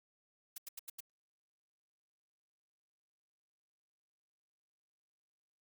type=noise bursts; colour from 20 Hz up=blue; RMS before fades=-44 dBFS; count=5; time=0.56-1.005 s; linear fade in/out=5 ms; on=21 ms; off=85 ms; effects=Opus 48 kbps